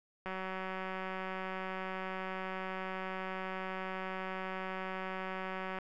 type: click train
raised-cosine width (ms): 0.5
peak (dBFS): -25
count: 1040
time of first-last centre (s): 0.26-5.787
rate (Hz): 188
effects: none